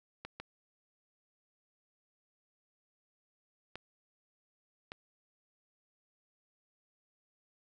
clicks, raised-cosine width 0.3 ms, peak -26 dBFS, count 4, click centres 0.25 / 0.4 / 3.756 / 4.919 s, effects none

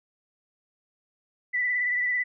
sine tone with vibrato, 1975.5 Hz, B6, in tune, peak -23 dBFS, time 1.53-2.24 s, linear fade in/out 20 ms, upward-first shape sine, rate 18 Hz, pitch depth 31 cents each way, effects none

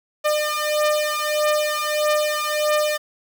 sawtooth beating tone pair, 602 / 603.6 Hz, D5 / D5, +43 / +47 cents, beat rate 1.6 Hz, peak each -18 dBFS, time 0.24-2.98 s, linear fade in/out 20 ms, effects none

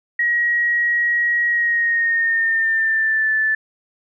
sine tone with pitch glide, 1900 to 1752.4 Hz, A#6 to A6, +33 to -7 cents, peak -15 dBFS, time 0.19-3.55 s, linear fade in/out 5 ms, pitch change -140 cents, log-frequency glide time 1.48-3.31 s, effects none

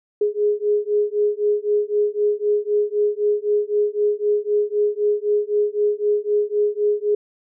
sine beating tone pair, 414.5 / 418.4 Hz, G#4 / G#4, -3 / +13 cents, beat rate 3.9 Hz, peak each -20 dBFS, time 0.21-7.15 s, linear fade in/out 5 ms, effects none

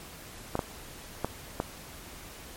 clicks, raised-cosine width 1 ms, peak -13 dBFS, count 4, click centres 0.554 / 0.592 / 1.246 / 1.601 s, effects pink hiss -46 dBFS RMS until 2.56 s + MP3 64 kbps

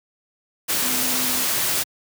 sine tone in noise, 253.7 Hz, B3, 47 cents sharp, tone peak -32 dBFS, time 0.81-1.43 s, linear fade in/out 20 ms, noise white, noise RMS -22 dBFS, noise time 0.68-1.84 s, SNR -13 dB, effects high-pass 100 Hz 12 dB/octave

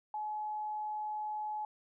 sine tone, 850 Hz, G#5, 40 cents sharp, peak -35 dBFS, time 0.14-1.65 s, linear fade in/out 2 ms, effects none

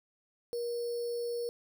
sine tone with sample-and-hold, 475.6 Hz, A#4, 35 cents sharp, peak -32 dBFS, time 0.53-1.49 s, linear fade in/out 0 ms, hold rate 4900 Hz, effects none

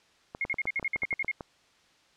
clicks, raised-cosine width 1 ms, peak -23 dBFS, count 11, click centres 0.349 / 0.451 / 0.542 / 0.655 / 0.797 / 0.828 / 0.96 / 1.034 / 1.129 / 1.246 / 1.408 s
sine tone bursts, 2149 Hz, C7, 46 cents sharp, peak -26 dBFS, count 11, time 0.41-1.314 s, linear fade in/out 2 ms, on 34 ms, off 53 ms
effects white hiss -63 dBFS RMS until 2.16 s + low-pass 5000 Hz 12 dB/octave

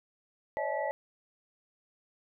sine tone cluster, 537 / 582 / 641 / 859 / 1952 Hz, C5 / D5 / E5 / A5 / B6, +45 / -16 / -49 / -42 / -21 cents, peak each -38 / -35 / -36 / -35 / -40 dBFS, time 0.57-0.91 s, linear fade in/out 0 ms, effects none

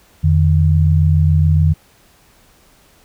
sine tone pair together, 85.8 / 152.88 Hz, F2 / D#3, -30 / -30 cents, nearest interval minor seventh, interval 1000 cents, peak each -11 / -13 dBFS, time 0.23-1.74 s, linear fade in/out 20 ms, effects pink hiss -51 dBFS RMS until 3.04 s

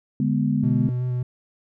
sine chord, G# diminished, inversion second, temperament equal, 146.83 / 207.7 / 246.9 Hz, D3 / G#3 / B3, 0 / 0 / 0 cents, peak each -23 dBFS, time 0.2-0.89 s, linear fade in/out 2 ms
triangle tone with vibrato, 125 Hz, B2, 21 cents sharp, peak -20 dBFS, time 0.63-1.23 s, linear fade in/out 5 ms, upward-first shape square, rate 5.3 Hz, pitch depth 12 cents each way
effects none

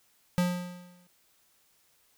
square tone with exponential decay, 178 Hz, F3, 33 cents sharp, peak -22 dBFS, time 0.38-1.07 s, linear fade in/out 0 ms, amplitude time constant 150 ms, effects white hiss -67 dBFS RMS until 2.17 s

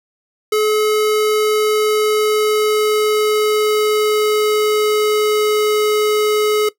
square tone with pitch glide, 427.4 to 424.2 Hz, G#4 to G#4, +50 to +37 cents, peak -13 dBFS, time 0.52-6.69 s, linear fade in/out 5 ms, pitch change -13 cents, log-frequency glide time 1.44-5.73 s, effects noise-tail reverb RT60 0.1 s tail -18 dB re dry

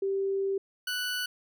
sine / 20% pulse tone pair in turn, 390.7 / 1483.2 Hz, G4 / F#6, -6 / +4 cents, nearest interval octave + major seventh, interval 2310 cents, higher second, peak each -26 / -25 dBFS, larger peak second, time 0.02-0.58 / 0.87-1.26 s, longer first, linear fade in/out 5 ms, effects none

